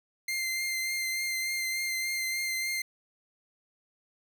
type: tone with vibrato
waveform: sawtooth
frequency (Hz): 2093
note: C7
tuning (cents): 0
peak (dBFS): -26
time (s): 0.28-2.82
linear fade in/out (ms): 5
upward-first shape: triangle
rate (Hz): 3.4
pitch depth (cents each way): 21
effects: none